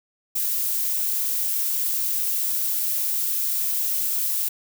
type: noise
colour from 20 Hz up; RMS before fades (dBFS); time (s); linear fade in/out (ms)
violet; -24; 0.35-4.49; 10
effects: none